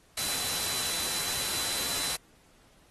sine tone in noise, 4004 Hz, B7, 23 cents sharp, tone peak -37 dBFS, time 0.17-2.16 s, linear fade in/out 5 ms, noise white, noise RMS -31 dBFS, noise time 0.17-2.16 s, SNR -9 dB, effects pink hiss -62 dBFS RMS until 2.9 s + AAC 32 kbps

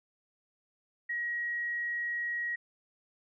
sine tone, 1900 Hz, A#6, 33 cents sharp, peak -31 dBFS, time 1.09-2.56 s, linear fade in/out 10 ms, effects none

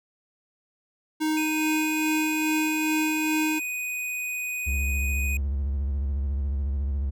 square tone with tremolo, 311.1 Hz, D#4, in tune, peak -23 dBFS, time 1.2-3.6 s, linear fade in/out 20 ms, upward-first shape sine, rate 2.4 Hz, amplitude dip 30%
square tone, 2489 Hz, D#7, in tune, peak -29 dBFS, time 1.37-5.37 s, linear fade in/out 2 ms
triangle tone with vibrato, 69.3 Hz, C#2, in tune, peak -22 dBFS, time 4.66-7.11 s, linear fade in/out 20 ms, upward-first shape square, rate 14 Hz, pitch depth 78 cents each way
effects none

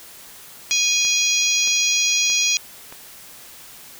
harmonic tone, 824 Hz, G#5, 14 cents flat, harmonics 3 / 4 / 5 / 6 / 7 / 8, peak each -22 / -24 / -26 / -26 / -23 / -22 dBFS, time 0.71-2.57 s, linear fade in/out 0 ms
click train, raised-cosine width 0.5 ms, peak -23 dBFS, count 4, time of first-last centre 1.05-2.925 s, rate 1.6 Hz
effects white hiss -42 dBFS RMS until 3.99 s

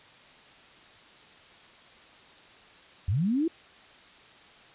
sine linear sweep, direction up, 77.2 to 344.1 Hz, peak -23 dBFS, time 3.08-3.48 s, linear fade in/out 5 ms, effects white hiss -53 dBFS RMS until 4.74 s + resampled to 8000 Hz

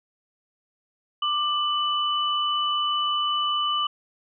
sine tone pair together, 1183.4 / 2986 Hz, D6 / F#7, +13 / +15 cents, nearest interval octave + major third, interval 1602 cents, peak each -24 / -25 dBFS, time 1.22-3.87 s, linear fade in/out 5 ms, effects none

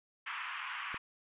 pink band-pass noise, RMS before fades -41 dBFS, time 0.26-0.98 s, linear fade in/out 10 ms, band 1000 to 3000 Hz, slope 48 dB/octave
click, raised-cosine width 2 ms, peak -33 dBFS, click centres 0.944 s
effects resampled to 8000 Hz

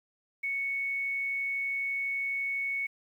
sine tone, 2217 Hz, C#7, in tune, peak -29 dBFS, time 0.43-2.87 s, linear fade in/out 10 ms, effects 10-bit

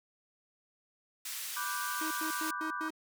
white band-pass noise, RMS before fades -40 dBFS, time 1.25-2.51 s, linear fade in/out 5 ms, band 1600 to 16000 Hz, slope 12 dB/octave
sine chord, G major seventh, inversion first, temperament equal, 987.8 / 1174.7 / 1480 / 1568 Hz, B5 / D6 / F#6 / G6, 0 / 0 / 0 / 0 cents, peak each -42 / -38 / -41 / -41 dBFS, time 1.56-2.89 s, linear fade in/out 10 ms
45% pulse tone bursts, 315.8 Hz, D#4, 26 cents sharp, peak -37 dBFS, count 5, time 2.01-2.905 s, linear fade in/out 5 ms, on 99 ms, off 100 ms
effects none

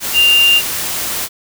sine tone in noise, 2794 Hz, F7, in tune, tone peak -7 dBFS, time 0.13-0.62 s, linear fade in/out 50 ms, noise white, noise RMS -20 dBFS, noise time 0-1.29 s, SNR +10 dB, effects none

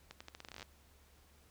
accelerating click train, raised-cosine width 0.2 ms, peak -30 dBFS, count 15, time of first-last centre 0.11-0.628 s, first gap 95 ms, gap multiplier 0.83, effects added 71 Hz sine -65 dBFS peak until 1.5 s + pink hiss -67 dBFS RMS until 1.5 s

